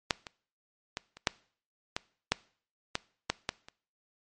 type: clicks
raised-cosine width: 0.2 ms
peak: -7 / -23 / -16 / -29 / -6 / -13 / -6 / -11 / -9 / -11 / -29 dBFS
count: 11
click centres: 0.108 / 0.268 / 0.971 / 1.17 / 1.272 / 1.965 / 2.32 / 2.954 / 3.3 / 3.491 / 3.685 s
effects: noise-tail reverb RT60 0.5 s tail -22 dB re dry + MP3 48 kbps